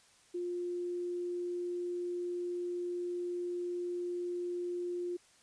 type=tone; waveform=sine; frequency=352.7 Hz; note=F4; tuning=17 cents sharp; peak=-34 dBFS; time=0.34-5.17 s; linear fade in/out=10 ms; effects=white hiss -64 dBFS RMS until 5.42 s + resampled to 22050 Hz